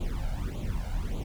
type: noise with flanger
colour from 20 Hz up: brown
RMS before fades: -31 dBFS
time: 0-1.24 s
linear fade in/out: 10 ms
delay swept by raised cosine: 0.28 to 1.38 ms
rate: 1.7 Hz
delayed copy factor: +0.8
effects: none